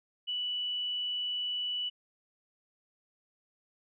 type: tone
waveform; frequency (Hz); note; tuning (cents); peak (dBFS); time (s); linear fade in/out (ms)
sine; 2960; F#7; 0; -31; 0.27-1.9; 20
effects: none